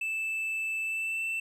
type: tone with pitch glide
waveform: triangle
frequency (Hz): 2637 to 2669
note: E7 to E7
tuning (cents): 0 to +21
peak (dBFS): -28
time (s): 0.01-1.4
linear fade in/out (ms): 5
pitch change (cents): +21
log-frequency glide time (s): 0.82-1.24
effects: none